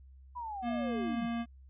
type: linear sweep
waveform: sine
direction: down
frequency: 1000 to 155.56 Hz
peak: -37 dBFS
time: 0.35-1.27 s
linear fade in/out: 20 ms
type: tone with pitch glide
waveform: square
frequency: 238.3 to 233.4 Hz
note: A#3 to A#3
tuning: +38 to +2 cents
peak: -33 dBFS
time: 0.62-1.46 s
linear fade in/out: 50 ms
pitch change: -36 cents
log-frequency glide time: 0.83-0.94 s
effects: added 66 Hz sine -52 dBFS peak until 1.69 s + resampled to 8000 Hz